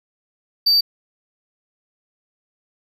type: tone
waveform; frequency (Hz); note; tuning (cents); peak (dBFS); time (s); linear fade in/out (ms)
triangle; 4628; D8; -26; -11; 0.66-0.81; 10
effects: none